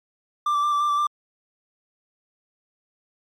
triangle tone with vibrato, 1174.7 Hz, D6, in tune, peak -17 dBFS, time 0.46-1.07 s, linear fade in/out 5 ms, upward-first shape square, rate 5.8 Hz, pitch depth 16 cents each way, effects MP3 64 kbps

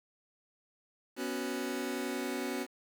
sawtooth chord, B suspended second, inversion none, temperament just, 246.9 / 277.8 / 370.4 Hz, B3 / C#4 / F#4, 0 / +4 / +2 cents, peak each -34 dBFS, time 1.16-2.67 s, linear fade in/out 50 ms, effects 9-bit

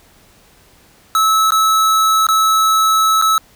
square tone with dropouts, 1300 Hz, E6, 24 cents flat, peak -11 dBFS, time 1.15-3.38 s, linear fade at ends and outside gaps 1 ms, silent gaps 1.506-1.52 / 2.268-2.287 / 3.215-3.222 s, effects pink hiss -49 dBFS RMS until 3.55 s

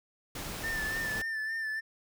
pink noise, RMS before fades -39 dBFS, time 0.35-1.22 s, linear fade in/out 5 ms
triangle tone with vibrato, 1775 Hz, A6, 15 cents sharp, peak -30 dBFS, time 0.63-1.81 s, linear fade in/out 20 ms, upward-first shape sine, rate 3.5 Hz, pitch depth 37 cents each way
effects none

